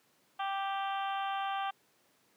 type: harmonic tone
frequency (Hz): 392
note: G4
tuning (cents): 0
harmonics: 2 / 3 / 4 / 5 / 6 / 7 / 8 / 9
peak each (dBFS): -34 / -38 / -43 / -51 / -52 / -48 / -46 / -54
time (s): 0.39-1.71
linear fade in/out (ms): 10
effects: pink hiss -69 dBFS RMS until 2.36 s + high-pass 200 Hz 12 dB/octave